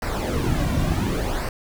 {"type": "noise with flanger", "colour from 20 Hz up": "brown", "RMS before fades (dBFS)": -23, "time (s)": [0.02, 1.49], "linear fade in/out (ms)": 2, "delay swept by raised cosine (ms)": [0.29, 2.39], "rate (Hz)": 0.69, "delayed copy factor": -0.65, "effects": []}